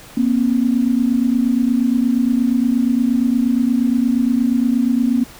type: tone pair together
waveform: sine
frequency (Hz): 237.1 / 265.6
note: A#3 / C4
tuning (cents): +30 / +26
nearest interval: major second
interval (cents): 196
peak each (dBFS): -15 / -17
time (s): 0.17-5.24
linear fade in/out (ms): 5
effects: pink hiss -40 dBFS RMS until 5.39 s